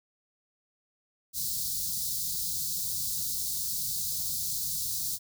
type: band-stop noise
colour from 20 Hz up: white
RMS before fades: -32 dBFS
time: 1.33-5.19 s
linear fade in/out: 50 ms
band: 190 to 4000 Hz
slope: 48 dB/octave
effects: none